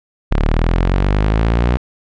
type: linear sweep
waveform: sawtooth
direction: up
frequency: 34.65 to 61.74 Hz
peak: -8 dBFS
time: 0.31-1.77 s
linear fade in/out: 0 ms
effects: low-pass 3000 Hz 12 dB/octave